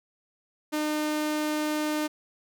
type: tone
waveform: sawtooth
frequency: 303.7 Hz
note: D#4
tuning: 42 cents flat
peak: -22 dBFS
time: 0.72-2.08 s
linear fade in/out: 20 ms
effects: none